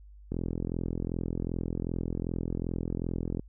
click train, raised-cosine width 3 ms, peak -19 dBFS, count 132, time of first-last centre 0.32-3.395 s, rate 42.6 Hz, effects added 50 Hz sine -48 dBFS peak until 3.48 s

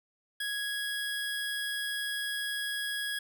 25% pulse tone, 1662 Hz, G#6, 1 cent sharp, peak -28 dBFS, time 0.4-3.19 s, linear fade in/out 5 ms, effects none

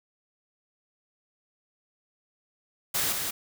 white noise with echo, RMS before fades -27 dBFS, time 2.94-3.13 s, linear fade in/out 10 ms, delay 180 ms, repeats 1, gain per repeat -4 dB, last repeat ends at 3.31 s, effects none

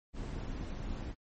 brown noise with amplitude modulation, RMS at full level -36 dBFS, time 0.13-1.15 s, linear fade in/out 50 ms, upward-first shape sine, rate 237 Hz, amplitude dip 65%, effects MP3 32 kbps

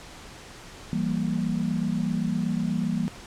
sine chord, E diminished, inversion none, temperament equal with one note detuned, 168.08 / 196 / 233.1 Hz, E3 / G3 / Bb3, +34 / 0 / 0 cents, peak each -28 dBFS, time 0.93-3.08 s, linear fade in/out 0 ms, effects pink hiss -44 dBFS RMS until 3.26 s + low-pass 8000 Hz 12 dB/octave

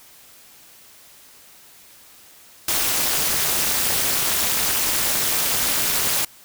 white noise with amplitude modulation, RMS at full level -17 dBFS, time 2.68-6.25 s, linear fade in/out 5 ms, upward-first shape sine, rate 289 Hz, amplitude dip 90%, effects white hiss -48 dBFS RMS until 6.44 s

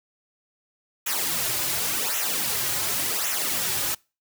white noise with flanger, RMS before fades -26 dBFS, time 1.06-3.95 s, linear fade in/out 10 ms, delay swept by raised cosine 0.21 to 4.51 ms, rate 0.9 Hz, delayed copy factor -0.75, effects noise-tail reverb RT60 0.3 s tail -25 dB re dry

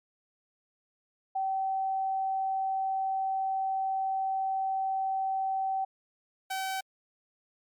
sine / sawtooth tone pair in turn, 769 / 765.4 Hz, G5 / G5, -33 / -42 cents, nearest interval unison, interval 9 cents, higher first, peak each -27 dBFS, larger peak neither, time 1.35-5.85 / 6.5-6.81 s, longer first, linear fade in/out 10 ms, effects MP3 96 kbps

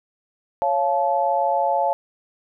sine chord, Db augmented, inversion none, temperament just, 554.4 / 693 / 866.2 Hz, Db5 / F5 / A5, 0 / -14 / -27 cents, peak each -23 / -22 / -21 dBFS, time 0.62-1.93 s, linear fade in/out 0 ms, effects none

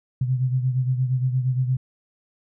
sine beating tone pair, 127 / 135.6 Hz, B2 / C#3, +49 / -38 cents, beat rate 8.6 Hz, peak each -20 / -27 dBFS, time 0.21-1.77 s, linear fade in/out 5 ms, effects none

